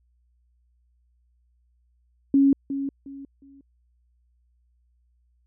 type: tone with echo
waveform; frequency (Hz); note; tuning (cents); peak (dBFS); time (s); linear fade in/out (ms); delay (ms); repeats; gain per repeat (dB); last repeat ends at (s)
sine; 275.9; C#4; -8; -14; 2.34-2.53; 2; 360; 3; -11; 3.61
effects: added 60 Hz sine -62 dBFS peak until 5.46 s